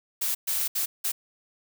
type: noise bursts at uneven times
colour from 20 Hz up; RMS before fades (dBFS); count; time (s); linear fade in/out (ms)
blue; -27; 4; 0.21-0.35 / 0.47-0.68 / 0.75-0.86 / 1.04-1.12; 10
effects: none